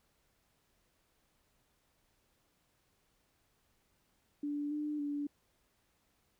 sine tone with pitch steps, 291.2 / 298.6 / 289.4 Hz, D4 / D4 / D4, -15 / +29 / -25 cents, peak -34 dBFS, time 4.43-5.27 s, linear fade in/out 5 ms, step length 280 ms, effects pink hiss -75 dBFS RMS until 6.39 s

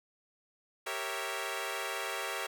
10% pulse chord, G diminished seventh, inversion none, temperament equal, 392 / 466.2 / 554.4 / 659.3 Hz, G4 / Bb4 / Db5 / Fb5, 0 / 0 / 0 / 0 cents, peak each -32 dBFS, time 0.86-2.47 s, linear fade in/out 10 ms, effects none

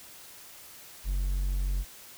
triangle tone, 46.41 Hz, F#1, 6 cents sharp, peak -24 dBFS, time 1.04-1.85 s, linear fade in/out 50 ms, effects white hiss -49 dBFS RMS until 2.17 s

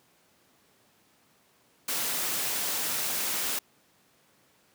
white noise, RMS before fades -30 dBFS, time 1.88-3.59 s, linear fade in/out 5 ms, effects pink hiss -64 dBFS RMS until 4.74 s + high-pass 150 Hz 12 dB/octave

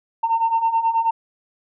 sine beating tone pair, 903 / 912.3 Hz, A5 / A#5, +45 / -38 cents, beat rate 9.3 Hz, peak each -21 / -17 dBFS, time 0.23-1.11 s, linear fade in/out 10 ms, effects tanh soft clip ceiling -11 dBFS

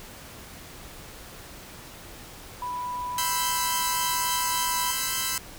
sine tone, 987.8 Hz, B5, in tune, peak -29 dBFS, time 2.62-4.91 s, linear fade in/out 2 ms
5% pulse chord, C major seventh, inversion third, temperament equal, 987.8 / 1046.5 / 1318.5 / 1568 Hz, B5 / C6 / E6 / G6, 0 / 0 / 0 / 0 cents, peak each -20 dBFS, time 3.18-5.38 s, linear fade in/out 2 ms
effects pink hiss -44 dBFS RMS until 5.58 s

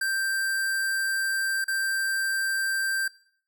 square tone with dropouts, 1572 Hz, G6, 4 cents sharp, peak -25 dBFS, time 0.01-3.08 s, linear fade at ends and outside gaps 5 ms, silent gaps 1.643-1.68 s, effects noise-tail reverb RT60 0.6 s tail -22 dB re dry

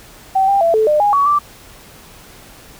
sine tone with pitch steps, 769 / 793 / 670 / 436.5 / 602 / 822 / 1127 / 1170 Hz, G5 / G5 / E5 / A4 / D5 / G#5 / C#6 / D6, -33 / +20 / +28 / -14 / +43 / -18 / +28 / -7 cents, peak -10 dBFS, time 0.35-1.39 s, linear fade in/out 10 ms, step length 130 ms, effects pink hiss -41 dBFS RMS until 2.79 s

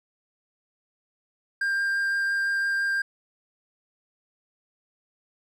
triangle tone with vibrato, 1595 Hz, G6, 30 cents sharp, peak -21 dBFS, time 1.61-3.02 s, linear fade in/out 5 ms, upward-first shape triangle, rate 5.9 Hz, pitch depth 9 cents each way, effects none

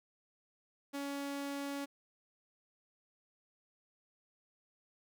sawtooth tone, 281 Hz, C#4, 24 cents sharp, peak -34 dBFS, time 0.93-1.86 s, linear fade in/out 20 ms, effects none

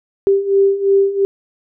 sine beating tone pair, 392 / 394.9 Hz, G4 / G4, 0 / +13 cents, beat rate 2.9 Hz, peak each -16 / -12 dBFS, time 0.27-1.25 s, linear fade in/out 0 ms, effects none

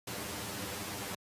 pink noise with comb filter, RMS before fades -39 dBFS, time 0.07-1.15 s, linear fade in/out 5 ms, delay 10 ms, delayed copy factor +0.85, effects high-pass 100 Hz 12 dB/octave + resampled to 32000 Hz

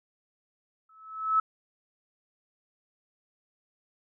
sine tone with exponential growth, 1300 Hz, E6, 24 cents flat, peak -18 dBFS, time 0.89-1.4 s, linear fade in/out 5 ms, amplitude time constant 110 ms, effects none

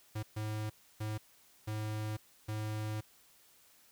square tone bursts at uneven times, 107.5 Hz, A2, 40 cents flat, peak -36 dBFS, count 5, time 0.15-0.23 / 0.36-0.7 / 1-1.18 / 1.67-2.17 / 2.48-3.01 s, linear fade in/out 10 ms, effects white hiss -64 dBFS RMS until 3.91 s

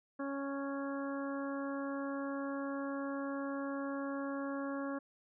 harmonic tone, 277.2 Hz, C#4, in tune, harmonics 1 / 2 / 3 / 4 / 5 / 6, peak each -38 / -42 / -51 / -46 / -49 / -50 dBFS, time 0.19-4.99 s, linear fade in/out 10 ms, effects none

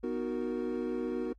triangle chord, B major seventh, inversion none, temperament equal, 246.9 / 311.1 / 370 / 466.2 Hz, B3 / D#4 / F#4 / A#4, 0 / 0 / 0 / 0 cents, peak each -34 / -37 / -34 / -36 dBFS, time 0.03-1.33 s, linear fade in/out 10 ms, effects added 50 Hz sine -56 dBFS peak until 1.38 s + AAC 32 kbps

